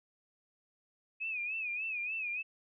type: tone with vibrato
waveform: sine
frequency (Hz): 2526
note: D#7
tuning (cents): +26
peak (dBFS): -34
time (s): 1.2-2.43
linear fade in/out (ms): 20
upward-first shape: sine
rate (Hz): 3.4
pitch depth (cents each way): 100
effects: none